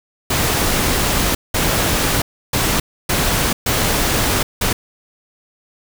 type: noise bursts at uneven times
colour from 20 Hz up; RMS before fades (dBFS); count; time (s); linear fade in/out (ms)
pink; -17; 6; 0.3-1.35 / 1.54-2.22 / 2.53-2.8 / 3.09-3.53 / 3.66-4.43 / 4.61-4.73; 5
effects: none